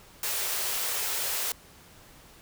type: high-pass noise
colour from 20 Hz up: white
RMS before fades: -30 dBFS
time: 0.23-1.52 s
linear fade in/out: 2 ms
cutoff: 360 Hz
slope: 96 dB/octave
effects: pink hiss -53 dBFS RMS until 2.41 s